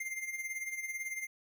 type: tone with tremolo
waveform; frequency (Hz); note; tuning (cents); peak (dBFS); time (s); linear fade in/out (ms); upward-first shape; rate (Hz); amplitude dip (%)
square; 2101; C7; +7; -35; 0-1.27; 5; sine; 18; 65
effects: none